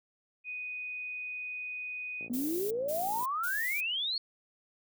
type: tone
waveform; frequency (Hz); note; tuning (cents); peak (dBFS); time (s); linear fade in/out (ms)
sine; 2489; D#7; 0; -36; 0.44-2.29; 50
type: click train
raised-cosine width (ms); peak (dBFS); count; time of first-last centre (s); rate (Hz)
2; -35; 59; 2.21-3.228; 57
type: exponential sweep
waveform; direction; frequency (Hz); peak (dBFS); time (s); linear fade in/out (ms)
sine; up; 233.1 to 4435; -30; 2.3-4.18; 2
type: noise bursts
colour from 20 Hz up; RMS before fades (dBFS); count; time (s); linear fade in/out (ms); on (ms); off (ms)
violet; -39; 3; 2.33-3.81; 10; 380; 170
effects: high-pass 150 Hz 12 dB/octave